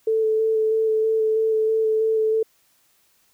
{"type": "tone with vibrato", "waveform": "sine", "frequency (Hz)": 440, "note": "A4", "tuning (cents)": 0, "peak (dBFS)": -17, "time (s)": [0.07, 2.43], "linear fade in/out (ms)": 5, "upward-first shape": "square", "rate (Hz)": 3.1, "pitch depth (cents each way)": 11, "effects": ["white hiss -62 dBFS RMS until 3.33 s"]}